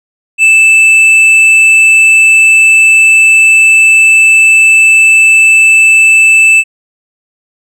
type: tone with hard clipping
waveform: sine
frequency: 2637 Hz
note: E7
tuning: in tune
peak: -3 dBFS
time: 0.38-6.64 s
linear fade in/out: 50 ms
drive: 5 dB
effects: none